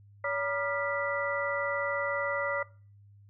sine tone cluster, 567 / 956 / 1198 / 1394 / 1970 Hz, C#5 / A#5 / D6 / F6 / B6, +39 / +43 / +34 / -4 / -5 cents, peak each -32 / -38 / -37 / -37 / -34 dBFS, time 0.24-2.63 s, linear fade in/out 5 ms, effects noise-tail reverb RT60 0.4 s tail -21 dB re dry + added 101 Hz sine -53 dBFS peak until 3.29 s

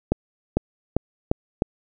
accelerating click train, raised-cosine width 2 ms, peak -5 dBFS, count 5, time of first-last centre 0.12-1.621 s, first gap 450 ms, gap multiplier 0.88, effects none

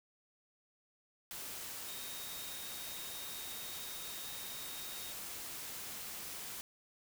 sine tone in noise, 3729 Hz, A#7, in tune, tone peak -50 dBFS, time 1.88-5.12 s, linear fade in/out 0 ms, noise white, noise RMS -45 dBFS, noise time 1.31-6.61 s, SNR -8 dB, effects none

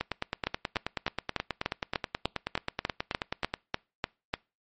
two click trains, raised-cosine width 0.3 ms, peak -11 / -13 dBFS, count 14 / 34, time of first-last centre 0.47-4.339 / 0.01-3.539 s, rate 3.36 / 9.35 Hz, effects noise-tail reverb RT60 0.3 s tail -25 dB re dry + MP3 32 kbps

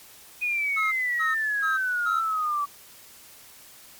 sine exponential sweep, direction down, 2489 to 1144 Hz, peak -23 dBFS, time 0.41-2.66 s, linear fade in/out 20 ms
triangle tone bursts, 1285 Hz, E6, 45 cents flat, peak -23 dBFS, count 4, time 0.76-2.21 s, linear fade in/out 20 ms, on 160 ms, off 270 ms
effects white hiss -49 dBFS RMS until 3.99 s + MP3 96 kbps

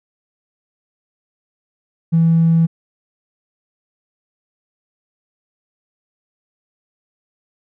triangle tone with tanh clipping, 164.81 Hz, E3, in tune, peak -9 dBFS, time 2.12-2.67 s, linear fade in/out 20 ms, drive 1 dB, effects none

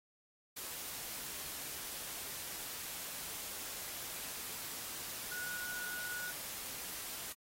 sine tone in noise, 1460 Hz, F#6, 24 cents flat, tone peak -41 dBFS, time 5.31-6.31 s, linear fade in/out 10 ms, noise white, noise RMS -44 dBFS, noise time 0.56-7.33 s, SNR 0 dB, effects AAC 48 kbps

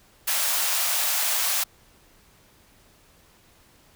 white high-pass noise, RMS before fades -24 dBFS, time 0.27-1.64 s, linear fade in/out 10 ms, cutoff 570 Hz, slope 48 dB/octave, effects pink hiss -57 dBFS RMS until 3.95 s

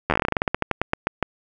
slowing click train, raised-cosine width 0.5 ms, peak -4 dBFS, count 21, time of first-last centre 0.1-1.227 s, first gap 11 ms, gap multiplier 1.15, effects none

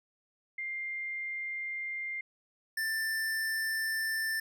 sine / square tone pair in turn, 2100 / 1776.6 Hz, C7 / A6, +6 / +16 cents, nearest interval minor third, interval 290 cents, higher first, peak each -34 / -31 dBFS, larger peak second, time 0.58-2.21 / 2.77-4.4 s, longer neither, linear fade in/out 5 ms, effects none

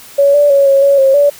sine tone with pitch steps, 562 / 581 / 557 / 549 / 559 / 538 / 575 Hz, C#5 / D5 / C#5 / C#5 / C#5 / C5 / D5, +24 / -19 / +8 / -17 / +14 / +48 / -37 cents, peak -5 dBFS, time 0.18-1.3 s, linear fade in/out 10 ms, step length 160 ms, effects white hiss -36 dBFS RMS until 1.39 s

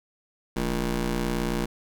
20% pulse ring-modulated tone, 126.1 Hz, B2, 36 cents sharp, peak -17 dBFS, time 0.56-1.66 s, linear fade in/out 10 ms, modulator 92.4 Hz, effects none

